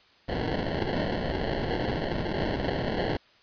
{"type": "noise with sample-and-hold", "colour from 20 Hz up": "white", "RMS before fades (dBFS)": -29, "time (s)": [0.28, 3.17], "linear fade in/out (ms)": 5, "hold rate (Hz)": 1225, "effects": ["white hiss -59 dBFS RMS until 3.42 s", "resampled to 11025 Hz"]}